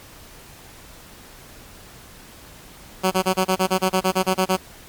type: tone bursts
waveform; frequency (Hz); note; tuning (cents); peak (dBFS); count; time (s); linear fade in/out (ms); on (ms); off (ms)
10% pulse; 187.2; F#3; +20; -8; 14; 3.03-4.57; 20; 84; 28
effects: pink hiss -44 dBFS RMS until 4.88 s + MP3 96 kbps